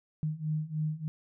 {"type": "beating tone pair", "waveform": "sine", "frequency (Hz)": [152.6, 155.9], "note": ["D#3", "D#3"], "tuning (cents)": [-33, 4], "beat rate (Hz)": 3.3, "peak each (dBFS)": [-34, -32], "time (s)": [0.23, 1.08], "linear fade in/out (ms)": 0, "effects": []}